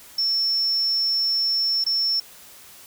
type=tone with dropouts; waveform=sine; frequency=5400 Hz; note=E8; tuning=41 cents sharp; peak=-19 dBFS; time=0.18-2.2 s; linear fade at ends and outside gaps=5 ms; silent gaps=1.841-1.863 s; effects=white hiss -46 dBFS RMS until 2.86 s